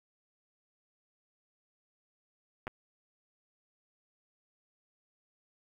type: clicks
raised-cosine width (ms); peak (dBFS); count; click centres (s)
0.5; -23; 2; 2.67 / 2.678
effects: 9-bit